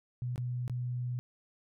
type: tone with dropouts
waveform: sine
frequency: 123.47 Hz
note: B2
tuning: in tune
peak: -32 dBFS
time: 0.22-1.19 s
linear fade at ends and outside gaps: 0 ms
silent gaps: 0.359-0.379 / 0.679-0.697 s
effects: none